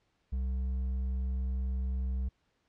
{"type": "tone with hard clipping", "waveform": "sine", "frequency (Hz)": 64.4, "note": "C2", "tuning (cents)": -27, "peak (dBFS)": -31, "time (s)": [0.32, 2.29], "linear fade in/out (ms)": 10, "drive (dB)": 4, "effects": ["pink hiss -75 dBFS RMS until 2.68 s", "low-pass 5000 Hz 12 dB/octave"]}